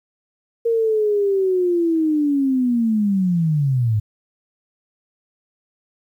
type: linear sweep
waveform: sine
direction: down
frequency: 466.2 to 102.5 Hz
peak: -15 dBFS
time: 0.65-4 s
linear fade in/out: 10 ms
effects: 9-bit